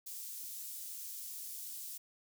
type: high-pass noise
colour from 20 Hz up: white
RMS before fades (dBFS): -45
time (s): 0.06-1.98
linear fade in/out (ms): 10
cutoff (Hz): 6200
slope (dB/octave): 12
effects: none